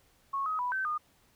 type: tone with pitch steps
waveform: sine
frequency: 1099 / 1264 / 987 / 1542 / 1222 Hz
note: C#6 / D#6 / B5 / G6 / D#6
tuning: -15 / +27 / -1 / -29 / -32 cents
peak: -29 dBFS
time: 0.33-0.98 s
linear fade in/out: 10 ms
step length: 130 ms
effects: pink hiss -66 dBFS RMS until 1.35 s